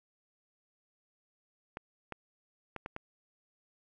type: clicks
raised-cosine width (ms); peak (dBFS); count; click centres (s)
0.5; -24; 5; 1.771 / 2.123 / 2.763 / 2.861 / 2.964
effects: none